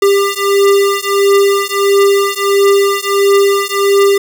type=beating tone pair; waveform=square; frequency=397.6 / 399.1 Hz; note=G4 / G4; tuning=+25 / +31 cents; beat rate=1.5 Hz; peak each=-12 dBFS; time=0.02-4.18 s; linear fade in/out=5 ms; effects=none